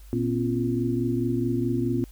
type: tone cluster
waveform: sine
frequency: 118.8 / 246.1 / 270.8 / 345.8 Hz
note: A#2 / B3 / C#4 / F4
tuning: +33 / -6 / -40 / -17 cents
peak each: -28 dBFS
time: 0.13-2.04 s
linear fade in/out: 0 ms
effects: added 50 Hz sine -43 dBFS peak until 2.11 s + white hiss -57 dBFS RMS until 2.11 s